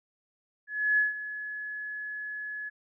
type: tone with ADSR envelope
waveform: sine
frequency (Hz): 1700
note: G#6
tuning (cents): +40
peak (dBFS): -20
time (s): 0.67-2.7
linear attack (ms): 310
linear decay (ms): 150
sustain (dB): -14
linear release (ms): 20
effects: none